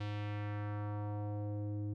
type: tone with low-pass filter sweep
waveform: square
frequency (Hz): 103.9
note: G#2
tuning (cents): +1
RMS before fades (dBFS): -39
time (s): 0-1.94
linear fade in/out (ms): 10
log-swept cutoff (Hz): 3700 to 310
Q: 1.5
effects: none